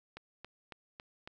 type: click train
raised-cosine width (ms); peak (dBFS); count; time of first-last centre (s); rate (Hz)
0.3; -29; 5; 0.17-1.275; 3.62
effects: none